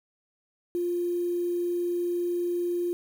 sine tone with quantisation, 349.8 Hz, F4, 3 cents sharp, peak -25 dBFS, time 0.75-2.93 s, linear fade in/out 0 ms, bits 8, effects none

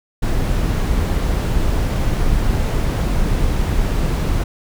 brown noise, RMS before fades -17 dBFS, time 0.22-4.44 s, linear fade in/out 10 ms, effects none

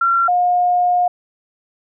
sine tone pair in turn, 1367 / 714.8 Hz, F6 / F5, -37 / +40 cents, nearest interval major seventh, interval 1123 cents, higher first, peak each -12 dBFS, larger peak neither, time 0.01-0.28 / 0.28-1.08 s, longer second, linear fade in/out 5 ms, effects none

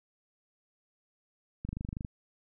click train, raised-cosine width 5 ms, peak -24 dBFS, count 11, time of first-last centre 1.65-2.048 s, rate 25.1 Hz, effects none

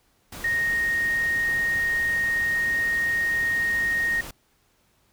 sine tone in noise, 1861 Hz, A#6, 3 cents flat, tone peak -21 dBFS, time 0.44-4.21 s, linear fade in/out 5 ms, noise pink, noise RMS -38 dBFS, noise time 0.32-4.31 s, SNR +14 dB, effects pink hiss -65 dBFS RMS until 5.12 s

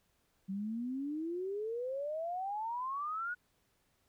sine exponential sweep, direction up, 188 to 1480 Hz, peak -35 dBFS, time 0.48-3.35 s, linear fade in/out 20 ms, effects pink hiss -75 dBFS RMS until 4.08 s

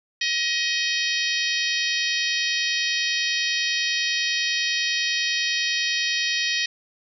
harmonic tone, 630 Hz, D#5, 21 cents sharp, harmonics 3 / 4 / 5 / 6 / 7 / 8 / 9, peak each -27 / -28 / -29 / -30 / -30 / -31 / -32 dBFS, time 0.21-6.66 s, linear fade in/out 5 ms, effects none

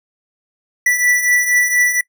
square beating tone pair, 1962 / 1966.2 Hz, B6 / B6, -12 / -8 cents, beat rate 4.2 Hz, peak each -20 / -14 dBFS, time 0.86-2.01 s, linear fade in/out 5 ms, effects noise-tail reverb RT60 0.1 s tail -22 dB re dry

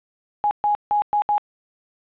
sine tone bursts at uneven times, 830.6 Hz, G#5, in tune, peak -16 dBFS, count 5, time 0.44-0.51 / 0.64-0.75 / 0.91-1.02 / 1.13-1.22 / 1.29-1.38 s, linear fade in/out 0 ms, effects resampled to 8000 Hz + 9-bit

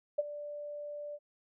sine tone with ADSR envelope, 587.3 Hz, D5, in tune, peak -24 dBFS, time 0.18-1.19 s, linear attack 11 ms, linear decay 27 ms, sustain -15 dB, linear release 46 ms, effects none

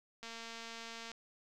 click train, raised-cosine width 0.2 ms, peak -30 dBFS, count 204, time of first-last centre 0.23-1.116 s, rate 229 Hz, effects none

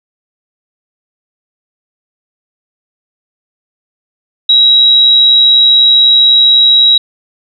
sine tone, 3856 Hz, B7, 42 cents flat, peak -3 dBFS, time 4.49-6.98 s, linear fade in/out 5 ms, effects none

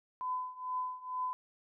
sine tone with tremolo, 1010 Hz, B5, 39 cents sharp, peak -31 dBFS, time 0.21-1.33 s, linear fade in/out 0 ms, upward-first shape triangle, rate 2.2 Hz, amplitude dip 90%, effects none

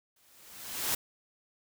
white noise with exponential growth, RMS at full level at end -28 dBFS, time 0.16-0.95 s, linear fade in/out 5 ms, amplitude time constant 170 ms, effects none

